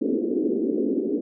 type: band-pass noise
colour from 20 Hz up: pink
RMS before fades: -24 dBFS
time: 0.01-1.21 s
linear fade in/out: 10 ms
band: 240 to 440 Hz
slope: 48 dB/octave
effects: none